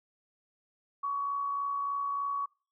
sine tone with amplitude modulation, 1125 Hz, C#6, 25 cents sharp, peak -28 dBFS, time 1.03-2.46 s, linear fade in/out 10 ms, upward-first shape sine, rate 63.3 Hz, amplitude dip 35%, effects noise-tail reverb RT60 0.4 s tail -26 dB re dry

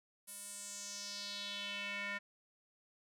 square tone with band-pass filter sweep, 202.2 Hz, G#3, 46 cents flat, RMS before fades -44 dBFS, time 0.27-2.19 s, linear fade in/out 20 ms, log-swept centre 11000 to 1900 Hz, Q 3.3, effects none

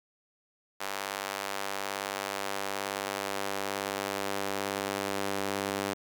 sawtooth tone with high-pass filter sweep, 98.9 Hz, G2, 16 cents sharp, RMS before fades -34 dBFS, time 0.8-5.94 s, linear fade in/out 10 ms, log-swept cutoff 790 to 330 Hz, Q 0.8, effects none

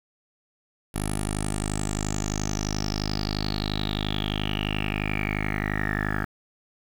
10% pulse tone with low-pass filter sweep, 51.5 Hz, G#1, 14 cents flat, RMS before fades -28 dBFS, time 0.94-6.25 s, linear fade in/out 10 ms, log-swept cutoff 11000 to 1600 Hz, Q 9.3, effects 8-bit

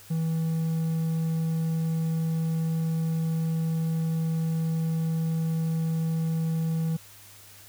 triangle tone, 162.2 Hz, E3, 28 cents flat, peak -22 dBFS, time 0.1-6.97 s, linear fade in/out 10 ms, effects added 100 Hz sine -56 dBFS peak until 7.68 s + white hiss -50 dBFS RMS until 7.68 s

